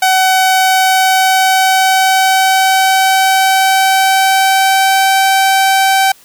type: tone with pitch glide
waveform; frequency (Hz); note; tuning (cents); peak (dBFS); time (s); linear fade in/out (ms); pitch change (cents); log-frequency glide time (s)
sawtooth; 754 to 772.1; F#5 to G5; +32 to -26; -4; 0.02-6.12; 5; +42; 0.41-5.15
effects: white hiss -44 dBFS RMS until 6.24 s